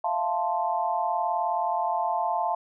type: chord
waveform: sine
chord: F major seventh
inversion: third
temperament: equal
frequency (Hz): 659.3 / 698.5 / 880 / 1046.5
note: E5 / F5 / A5 / C6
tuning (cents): 0 / 0 / 0 / 0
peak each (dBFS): -33 / -28 / -27 / -32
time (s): 0.04-2.55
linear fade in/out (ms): 5
effects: none